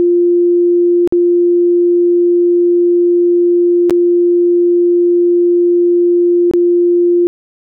sine tone with dropouts, 349.2 Hz, F4, in tune, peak -7 dBFS, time 0-7.27 s, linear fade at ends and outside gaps 0 ms, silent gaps 1.075-1.124 / 3.897-3.907 / 6.512-6.536 s, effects none

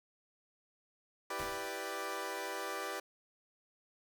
15% pulse chord, E minor seventh, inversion none, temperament equal, 329.6 / 392 / 493.9 / 587.3 Hz, E4 / G4 / B4 / D5, 0 / 0 / 0 / 0 cents, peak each -41 / -36 / -37 / -37 dBFS, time 1.3-3 s, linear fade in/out 5 ms
pink noise with exponential decay, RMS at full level -44 dBFS, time 1.39-1.9 s, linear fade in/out 1 ms, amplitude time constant 110 ms
effects none

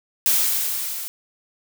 blue noise with level ramp, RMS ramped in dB -17 to -31 dBFS, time 0.26-1.08 s, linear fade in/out 0 ms, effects none

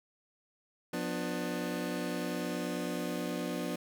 25% pulse chord, B diminished, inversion second, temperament just, 177.8 / 246.9 / 296.3 Hz, F3 / B3 / D4, +31 / 0 / +15 cents, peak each -34 dBFS, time 0.93-3.76 s, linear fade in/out 5 ms, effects none

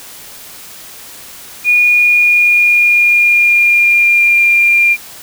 sine tone with pitch glide, 2444 to 2394 Hz, D#7 to D7, -32 to +33 cents, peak -6 dBFS, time 1.64-4.97 s, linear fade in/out 50 ms, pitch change -35 cents, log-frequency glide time 1.74-4.48 s, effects white hiss -33 dBFS RMS until 5.22 s

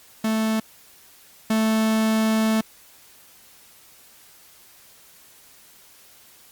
45% pulse tone pair in turn, 220 / 220 Hz, A3 / A3, 0 / 0 cents, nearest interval unison, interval 0 cents, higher neither, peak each -20 / -18 dBFS, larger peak second, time 0.24-0.6 / 1.5-2.61 s, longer second, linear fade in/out 5 ms, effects white hiss -51 dBFS RMS until 6.51 s + Opus 48 kbps

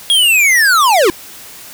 square linear sweep, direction down, 3322 to 318 Hz, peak -8 dBFS, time 0.1-1.1 s, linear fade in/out 0 ms, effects white hiss -34 dBFS RMS until 1.73 s

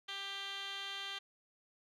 15% pulse tone with band-pass filter, 394.9 Hz, G4, 13 cents sharp, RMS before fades -43 dBFS, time 0.08-1.19 s, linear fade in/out 10 ms, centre 2900 Hz, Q 8.6, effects none

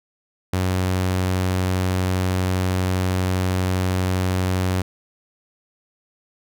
sawtooth tone, 92.5 Hz, F#2, in tune, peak -15 dBFS, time 0.53-4.82 s, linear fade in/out 5 ms, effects none

